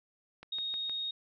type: click train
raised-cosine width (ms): 0.3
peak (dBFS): -31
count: 4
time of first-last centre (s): 0.43-0.896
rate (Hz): 6.44
type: tone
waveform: sine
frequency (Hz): 3731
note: A#7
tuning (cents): +1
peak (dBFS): -33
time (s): 0.52-1.11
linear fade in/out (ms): 5
effects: none